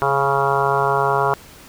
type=harmonic tone with a mistuned harmonic; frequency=138.59 Hz; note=C#3; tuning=in tune; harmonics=1 / 3 / 4 / 5 / 6 / 7 / 8 / 9 / 10; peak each=-27 / -22 / -27 / -23 / -24 / -22 / -23 / -28 / -25 dBFS; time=0.02-1.34 s; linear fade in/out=0 ms; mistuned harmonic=4; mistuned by=-19 cents; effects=pink hiss -43 dBFS RMS until 1.68 s